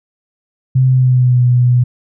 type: tone with pitch glide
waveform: sine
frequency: 130 to 123.49 Hz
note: C3 to B2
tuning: -11 to 0 cents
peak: -7 dBFS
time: 0.75-1.84 s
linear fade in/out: 10 ms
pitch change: -89 cents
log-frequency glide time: 0.86-1.43 s
effects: none